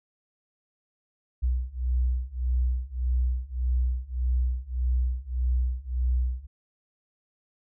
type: beating tone pair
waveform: sine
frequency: 61.4 / 63.1 Hz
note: B1 / B1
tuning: -9 / +38 cents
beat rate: 1.7 Hz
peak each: -27 / -26 dBFS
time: 1.42-6.47 s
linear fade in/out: 20 ms
effects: none